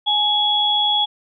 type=tone pair together; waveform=sine; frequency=838 / 3356 Hz; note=G#5 / G#7; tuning=+15 / +17 cents; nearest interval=2 octaves; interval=2402 cents; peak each=-21 / -16 dBFS; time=0.06-1.06 s; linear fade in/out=20 ms; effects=none